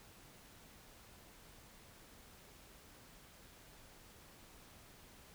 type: silence
effects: pink hiss -60 dBFS RMS until 5.34 s